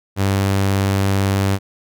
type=tone; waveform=sawtooth; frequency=97.9 Hz; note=G2; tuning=2 cents flat; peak=-11 dBFS; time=0.16-1.59 s; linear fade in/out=50 ms; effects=none